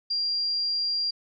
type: tone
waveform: sine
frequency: 4768 Hz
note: D8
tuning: 25 cents sharp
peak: -24 dBFS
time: 0.1-1.11 s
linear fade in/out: 10 ms
effects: none